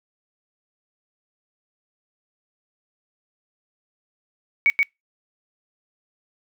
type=tone with echo; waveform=sine; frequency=2243 Hz; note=C#7; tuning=20 cents sharp; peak=-13 dBFS; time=4.66-4.7 s; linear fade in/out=0 ms; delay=130 ms; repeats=1; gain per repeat=-2 dB; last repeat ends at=4.83 s; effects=noise-tail reverb RT60 0.2 s tail -26 dB re dry